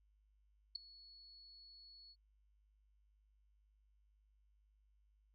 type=tone with ADSR envelope; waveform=sine; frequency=4388 Hz; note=C#8; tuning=18 cents flat; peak=-35 dBFS; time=0.75-2.16 s; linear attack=8 ms; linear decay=4 ms; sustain=-22 dB; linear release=53 ms; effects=added 51 Hz sine -70 dBFS peak until 5.34 s + MP3 64 kbps